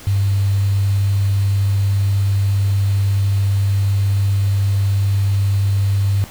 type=tone with quantisation; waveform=sine; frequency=99 Hz; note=G2; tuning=18 cents sharp; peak=-13 dBFS; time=0.07-6.24 s; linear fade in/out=0 ms; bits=6; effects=pink hiss -38 dBFS RMS until 6.3 s